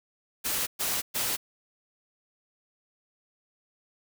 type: noise bursts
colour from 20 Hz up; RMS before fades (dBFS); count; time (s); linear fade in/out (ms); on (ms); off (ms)
white; -29; 3; 0.44-1.37; 20; 230; 120
effects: none